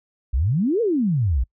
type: exponential two-way sweep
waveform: sine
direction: up then down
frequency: 54.3 to 489.1 to 54.3 Hz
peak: -17 dBFS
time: 0.33-1.44 s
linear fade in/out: 10 ms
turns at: 0.81 s
effects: noise-tail reverb RT60 0.1 s tail -26 dB re dry